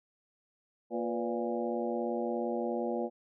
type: harmonic tone with a mistuned harmonic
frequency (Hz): 117.1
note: A#2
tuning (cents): +8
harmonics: 2 / 3 / 4 / 5 / 6 / 7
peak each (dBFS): -36 / -36 / -36 / -38 / -41 / -42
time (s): 0.9-3.1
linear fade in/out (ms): 50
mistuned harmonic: 4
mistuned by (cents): +93
effects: none